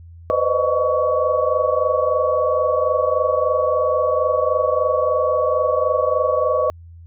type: tone cluster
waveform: sine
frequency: 498.3 / 522 / 602 / 625 / 1124 Hz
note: B4 / C5 / D5 / D#5 / C#6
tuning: +15 / -4 / +43 / +8 / +24 cents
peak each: -22 dBFS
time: 0.3-6.7 s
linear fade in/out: 0 ms
effects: added 84 Hz sine -38 dBFS peak until 7.06 s